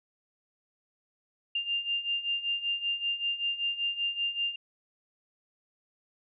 sine beating tone pair, 2794 / 2799.2 Hz, F7 / F7, 0 / +3 cents, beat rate 5.2 Hz, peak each -34 / -30 dBFS, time 1.55-4.56 s, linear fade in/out 5 ms, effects none

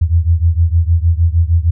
sine beating tone pair, 81.4 / 87.9 Hz, E2 / F2, -21 / +12 cents, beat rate 6.5 Hz, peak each -11 / -13 dBFS, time 0.01-1.71 s, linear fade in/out 10 ms, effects none

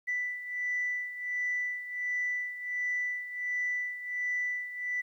sine beating tone pair, 1980 / 1981.4 Hz, B6 / B6, +4 / +5 cents, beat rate 1.4 Hz, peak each -31 / -36 dBFS, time 0.07-5.02 s, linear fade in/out 20 ms, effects tanh soft clip ceiling -24 dBFS + 11-bit

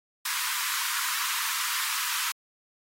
pink high-pass noise, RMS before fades -30 dBFS, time 0.25-2.32 s, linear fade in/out 5 ms, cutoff 950 Hz, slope 96 dB/octave, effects AAC 48 kbps

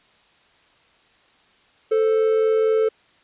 triangle tone pair together, 440 / 524.3 Hz, A4 / C5, 0 / +3 cents, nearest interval minor third, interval 303 cents, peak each -14 / -24 dBFS, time 1.91-2.89 s, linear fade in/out 10 ms, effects white hiss -57 dBFS RMS until 3.23 s + resampled to 8000 Hz

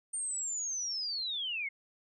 sine linear sweep, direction down, 8870 to 2100 Hz, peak -33 dBFS, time 0.13-1.69 s, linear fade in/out 10 ms, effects none

